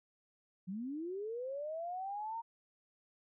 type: linear sweep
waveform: sine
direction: up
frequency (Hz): 174.7 to 933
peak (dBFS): -38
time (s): 0.67-2.42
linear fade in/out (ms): 20
effects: none